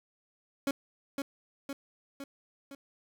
30% pulse tone with echo, 277.2 Hz, C#4, in tune, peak -25 dBFS, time 0.67-0.71 s, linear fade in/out 2 ms, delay 510 ms, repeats 4, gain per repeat -4 dB, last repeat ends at 2.75 s, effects none

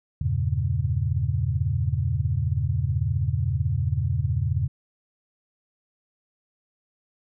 sine chord, E diminished seventh, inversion none, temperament equal, 82.41 / 98 / 116.54 / 138.59 Hz, E2 / G2 / Bb2 / Db3, 0 / 0 / 0 / 0 cents, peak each -27 dBFS, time 0.21-4.68 s, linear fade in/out 5 ms, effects none

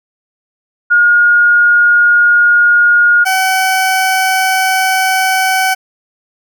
sine / 20% pulse tone pair in turn, 1430 / 757.5 Hz, F6 / F#5, +41 / +40 cents, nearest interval major seventh, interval 1101 cents, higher first, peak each -5 dBFS, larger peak neither, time 0.9-3.25 / 3.25-5.75 s, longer second, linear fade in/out 20 ms, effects none

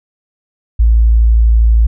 sine tone, 56.2 Hz, A1, 37 cents sharp, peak -5 dBFS, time 0.79-1.87 s, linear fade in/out 10 ms, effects none

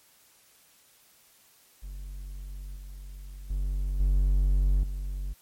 triangle tone with level steps, 47.24 Hz, F#1, 37 cents sharp, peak -34 / -37 / -24 / -18 / -28 dBFS, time 1.82-5.34 s, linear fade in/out 20 ms, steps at 2.76 / 3.5 / 4 / 4.83 s, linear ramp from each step 2 ms, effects white hiss -60 dBFS RMS until 5.41 s + MP3 64 kbps

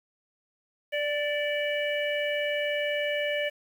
harmonic tone with a mistuned harmonic, 587.3 Hz, D5, in tune, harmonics 1 / 3 / 4 / 5, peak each -28 / -33 / -34 / -35 dBFS, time 0.92-3.5 s, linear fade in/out 20 ms, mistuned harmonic 4, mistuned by -34 cents, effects 9-bit

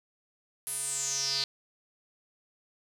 square tone with band-pass filter sweep, 137.5 Hz, C#3, 14 cents flat, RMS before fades -32 dBFS, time 0.67-1.44 s, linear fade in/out 0 ms, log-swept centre 11000 to 4300 Hz, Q 7.5, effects none

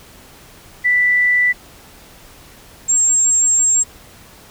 sine tone pair in turn, 1975.5 / 7502 Hz, B6 / A#8, 0 / +10 cents, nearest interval octave + major seventh, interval 2310 cents, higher second, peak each -11 dBFS, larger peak neither, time 0.84-1.53 / 2.88-3.84 s, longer second, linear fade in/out 20 ms, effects pink hiss -43 dBFS RMS until 4.5 s

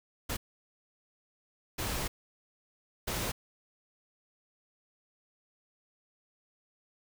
pink noise bursts at uneven times, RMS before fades -34 dBFS, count 3, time 0.29-0.37 / 1.78-2.08 / 3.07-3.32 s, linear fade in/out 10 ms, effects none

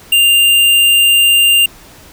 square tone, 2794 Hz, F7, in tune, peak -7 dBFS, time 0.12-1.66 s, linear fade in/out 5 ms, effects pink hiss -39 dBFS RMS until 2.12 s

